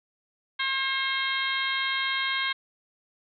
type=harmonic tone with a mistuned harmonic; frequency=536 Hz; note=C5; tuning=42 cents sharp; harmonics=2 / 3 / 4 / 5 / 6 / 7 / 8; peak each=-33 / -31 / -30 / -41 / -32 / -34 / -40 dBFS; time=0.59-2.53 s; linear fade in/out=10 ms; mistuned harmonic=8; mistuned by=-60 cents; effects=none